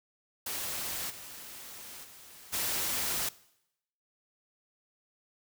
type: noise with level steps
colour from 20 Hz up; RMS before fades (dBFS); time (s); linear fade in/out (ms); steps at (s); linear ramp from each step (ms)
white; -36 / -46 / -52 / -32; 0.46-3.29; 5; 1.09 / 2.03 / 2.52; 20
effects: noise-tail reverb RT60 0.8 s tail -20 dB re dry